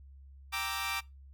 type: chord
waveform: 15% pulse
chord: E half-diminished seventh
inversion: first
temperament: equal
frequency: 784 / 932.3 / 1174.7 / 1318.5 Hz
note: G5 / Bb5 / D6 / E6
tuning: 0 / 0 / 0 / 0 cents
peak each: -34 / -33 / -30 / -35 dBFS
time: 0.52-1.01 s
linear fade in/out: 20 ms
effects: noise-tail reverb RT60 0.2 s tail -20 dB re dry + added 68 Hz sine -50 dBFS peak until 1.33 s